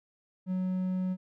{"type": "tone", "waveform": "triangle", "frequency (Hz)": 185, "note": "F#3", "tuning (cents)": 0, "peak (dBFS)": -26, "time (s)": [0.46, 1.17], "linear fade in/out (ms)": 50, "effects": []}